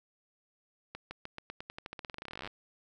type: accelerating click train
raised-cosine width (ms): 0.3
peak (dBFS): -25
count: 30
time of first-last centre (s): 0.95-2.475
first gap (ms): 160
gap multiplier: 0.9
effects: none